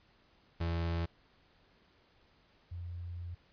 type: tone pair in turn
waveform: 35% pulse / sine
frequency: 84 / 87.05 Hz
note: E2 / F2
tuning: +33 / -5 cents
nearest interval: minor second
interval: 62 cents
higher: second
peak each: -30 / -39 dBFS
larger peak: first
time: 0.6-1.06 / 2.71-3.35 s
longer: second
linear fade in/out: 10 ms
effects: pink hiss -67 dBFS RMS until 3.52 s + resampled to 11025 Hz